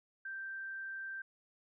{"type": "tone", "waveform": "sine", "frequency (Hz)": 1568, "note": "G6", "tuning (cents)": 0, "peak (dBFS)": -40, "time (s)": [0.25, 1.22], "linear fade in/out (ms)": 5, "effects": []}